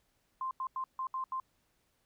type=tone bursts at uneven times; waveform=sine; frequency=1046.5 Hz; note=C6; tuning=in tune; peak=-33 dBFS; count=6; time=0.41-0.51 / 0.6-0.67 / 0.76-0.84 / 0.99-1.07 / 1.14-1.24 / 1.32-1.4 s; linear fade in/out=2 ms; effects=pink hiss -75 dBFS RMS until 2.05 s